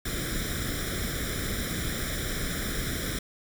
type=noise with comb filter; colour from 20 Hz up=pink; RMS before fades=-31 dBFS; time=0.05-3.19 s; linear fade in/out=5 ms; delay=0.55 ms; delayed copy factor=+0.9; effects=none